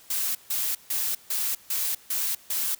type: noise bursts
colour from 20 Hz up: blue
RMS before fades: -27 dBFS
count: 7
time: 0.1-2.75 s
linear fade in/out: 5 ms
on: 250 ms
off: 150 ms
effects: white hiss -53 dBFS RMS until 2.79 s